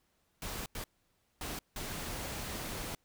pink noise bursts at uneven times, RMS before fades -40 dBFS, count 4, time 0.42-0.66 / 0.75-0.84 / 1.41-1.59 / 1.76-2.95 s, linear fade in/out 2 ms, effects pink hiss -75 dBFS RMS until 3.04 s

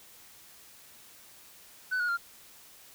sine tone with pitch steps, 1500 / 1444.7 / 1391.5 Hz, F#6 / F#6 / F6, +23 / -42 / -7 cents, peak -24 dBFS, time 1.91-2.174 s, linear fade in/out 20 ms, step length 88 ms, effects tanh soft clip ceiling -26 dBFS + white hiss -54 dBFS RMS until 2.94 s

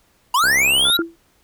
square linear sweep, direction up, 932.3 to 3951 Hz, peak -14 dBFS, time 0.34-0.97 s, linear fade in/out 5 ms
click train, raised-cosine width 1 ms, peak -16 dBFS, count 32, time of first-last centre 0.44-0.899 s, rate 67.5 Hz
sine tone, 1396.9 Hz, F6, in tune, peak -23 dBFS, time 0.85-1.02 s, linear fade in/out 2 ms
sine tone with exponential decay, 333.7 Hz, E4, 21 cents sharp, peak -14 dBFS, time 0.99-1.16 s, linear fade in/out 1 ms, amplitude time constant 36 ms
effects pink hiss -59 dBFS RMS until 1.43 s

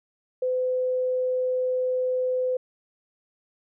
sine tone, 508 Hz, B4, 49 cents sharp, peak -22 dBFS, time 0.42-2.57 s, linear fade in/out 5 ms, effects none

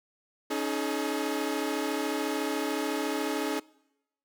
sawtooth chord, C# suspended second, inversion none, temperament equal with one note detuned, 277.2 / 311.1 / 425.3 Hz, C#4 / D#4 / G#4, 0 / 0 / +41 cents, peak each -29 dBFS, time 0.5-3.6 s, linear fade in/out 10 ms, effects noise-tail reverb RT60 0.9 s tail -24 dB re dry

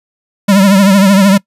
square tone with vibrato, 196 Hz, G3, in tune, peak -5 dBFS, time 0.48-1.38 s, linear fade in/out 10 ms, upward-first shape triangle, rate 13 Hz, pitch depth 96 cents each way, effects noise-tail reverb RT60 0.1 s tail -23 dB re dry + resampled to 32000 Hz

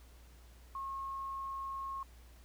sine tone, 1084 Hz, C#6, 39 cents flat, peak -38 dBFS, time 0.75-2.03 s, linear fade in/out 2 ms, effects added 60 Hz sine -55 dBFS peak until 2.44 s + pink hiss -64 dBFS RMS until 2.44 s

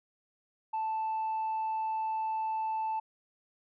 sine tone, 880 Hz, A5, in tune, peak -28 dBFS, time 0.73-3 s, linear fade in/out 10 ms, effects tanh soft clip ceiling -28 dBFS

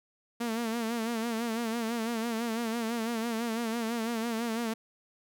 sawtooth tone with vibrato, 229.5 Hz, A#3, 27 cents flat, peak -26 dBFS, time 0.4-4.74 s, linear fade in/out 10 ms, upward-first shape sine, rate 6 Hz, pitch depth 71 cents each way, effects none

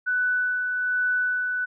sine tone with tremolo, 1491 Hz, F#6, 13 cents sharp, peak -20 dBFS, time 0.06-1.66 s, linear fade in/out 20 ms, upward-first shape sine, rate 1.2 Hz, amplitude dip 35%, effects none

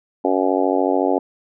harmonic tone, 93.7 Hz, F#2, 22 cents sharp, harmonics 3 / 4 / 5 / 6 / 7 / 8 / 9, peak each -21 / -22 / -23 / -24 / -24 / -25 / -26 dBFS, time 0.24-1.19 s, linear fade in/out 10 ms, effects none

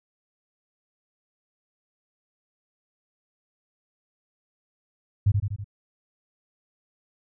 sine tone with echo, 101.5 Hz, G#2, 39 cents flat, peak -15 dBFS, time 5.26-5.32 s, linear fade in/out 10 ms, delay 81 ms, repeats 4, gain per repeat -4 dB, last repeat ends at 5.644 s, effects none

